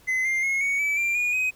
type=tone with pitch steps; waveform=triangle; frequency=2040 / 2102 / 2166 / 2232 / 2300 / 2371 / 2443 / 2517 Hz; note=C7 / C7 / C#7 / C#7 / D7 / D7 / D#7 / D#7; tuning=-44 / +7 / -41 / +11 / -37 / +16 / -32 / +19 cents; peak=-20 dBFS; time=0.07-1.51 s; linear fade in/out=20 ms; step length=180 ms; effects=pink hiss -55 dBFS RMS until 1.55 s